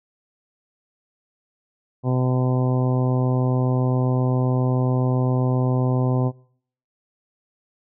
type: harmonic tone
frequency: 127.4 Hz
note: C3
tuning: 46 cents flat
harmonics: 1 / 2 / 3 / 4 / 5 / 6 / 7 / 8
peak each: -19 / -25 / -29 / -31 / -33 / -35 / -36 / -37 dBFS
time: 2.03-6.32 s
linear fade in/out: 50 ms
effects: noise-tail reverb RT60 0.6 s tail -23 dB re dry